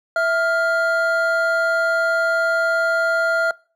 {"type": "tone pair together", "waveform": "triangle", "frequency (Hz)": [659.3, 1402.3], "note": ["E5", "F6"], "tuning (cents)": [0, 7], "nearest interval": "octave + minor second", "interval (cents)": 1307, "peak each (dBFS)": -17, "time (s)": [0.16, 3.51], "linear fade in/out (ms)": 2, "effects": ["noise-tail reverb RT60 0.4 s tail -24 dB re dry"]}